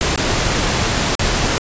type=noise with dropouts; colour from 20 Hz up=pink; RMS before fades=-17 dBFS; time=0.01-1.58 s; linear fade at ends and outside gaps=0 ms; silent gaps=0.16-0.176 / 1.152-1.194 s; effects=resampled to 16000 Hz